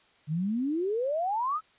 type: exponential sweep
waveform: sine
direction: up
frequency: 145.1 to 1318.5 Hz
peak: -26 dBFS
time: 0.27-1.61 s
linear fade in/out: 50 ms
effects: white hiss -62 dBFS RMS until 1.78 s + resampled to 8000 Hz